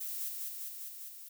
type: noise with echo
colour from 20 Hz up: violet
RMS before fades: -39 dBFS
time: 0-0.29 s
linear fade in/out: 10 ms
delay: 200 ms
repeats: 5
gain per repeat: -2 dB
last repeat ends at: 1.29 s
effects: none